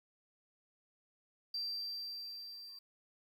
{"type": "tone with level ramp", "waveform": "triangle", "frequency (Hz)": 4699, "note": "D8", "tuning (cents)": 0, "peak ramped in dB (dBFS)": [-33, -48], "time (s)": [1.54, 2.79], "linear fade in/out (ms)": 5, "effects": ["tanh soft clip ceiling -33 dBFS", "11-bit"]}